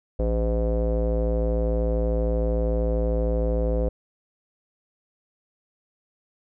square tone with low-pass filter, 56.5 Hz, A1, 47 cents sharp, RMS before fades -23 dBFS, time 0.19-3.89 s, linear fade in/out 5 ms, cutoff 530 Hz, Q 5.6, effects none

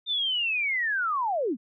sine linear sweep, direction down, 3628 to 196 Hz, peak -24 dBFS, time 0.06-1.57 s, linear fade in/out 50 ms, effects none

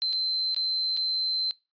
sine tone with dropouts, 4092 Hz, C8, 39 cents flat, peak -24 dBFS, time 0.02-1.51 s, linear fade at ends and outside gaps 0 ms, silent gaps 0.126-0.13 / 0.546-0.564 / 0.967-0.973 s, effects noise-tail reverb RT60 0.3 s tail -25 dB re dry + resampled to 11025 Hz

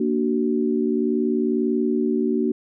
sine chord, Bb augmented, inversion none, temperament equal with one note detuned, 233.1 / 293.7 / 375.2 Hz, Bb3 / D4 / F#4, 0 / 0 / +24 cents, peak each -22 / -24 / -23 dBFS, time 0-2.52 s, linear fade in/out 5 ms, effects none

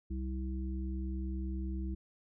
harmonic tone, 65 Hz, C2, 11 cents flat, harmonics 1 / 3 / 5, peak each -35 / -42 / -44 dBFS, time 0.1-1.95 s, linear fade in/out 10 ms, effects none

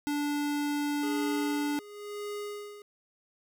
square tone, 291.4 Hz, D4, 13 cents flat, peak -29 dBFS, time 0.07-1.79 s, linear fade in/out 0 ms
square tone with tremolo, 413.1 Hz, G#4, 9 cents flat, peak -35 dBFS, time 1.03-2.82 s, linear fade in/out 2 ms, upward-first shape sine, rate 0.96 Hz, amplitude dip 75%
effects none

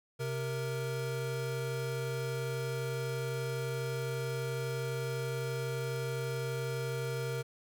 square tone pair together, 131.43 / 466.2 Hz, C3 / A#4, +8 / 0 cents, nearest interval octave + minor seventh, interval 2192 cents, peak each -36 / -38 dBFS, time 0.19-7.43 s, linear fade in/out 20 ms, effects none

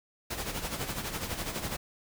pink noise with tremolo, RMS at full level -33 dBFS, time 0.3-1.77 s, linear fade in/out 10 ms, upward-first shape sine, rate 12 Hz, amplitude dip 60%, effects none

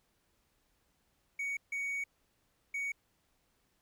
triangle tone bursts at uneven times, 2239 Hz, C#7, 17 cents sharp, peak -32 dBFS, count 3, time 1.39-1.57 / 1.72-2.04 / 2.74-2.92 s, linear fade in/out 5 ms, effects pink hiss -75 dBFS RMS until 3.81 s

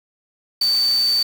sine tone in noise, 4561 Hz, C#8, 49 cents sharp, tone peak -15 dBFS, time 0.61-1.23 s, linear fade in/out 5 ms, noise white, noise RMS -33 dBFS, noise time 0.61-1.23 s, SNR +15 dB, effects none

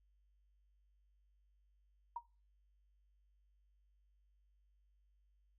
sine tone with exponential decay, 946 Hz, A#5, 25 cents sharp, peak -36 dBFS, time 2.16-2.25 s, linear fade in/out 5 ms, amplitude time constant 18 ms, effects noise-tail reverb RT60 0.3 s tail -18 dB re dry + added 50 Hz sine -70 dBFS peak until 5.58 s

